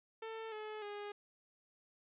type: tone with pitch steps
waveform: sawtooth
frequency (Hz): 446.3 / 428.6 / 411.6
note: A4 / A4 / G#4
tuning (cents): +25 / -45 / -16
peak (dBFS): -39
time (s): 0.22-1.12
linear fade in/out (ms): 5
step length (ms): 300
effects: resampled to 8000 Hz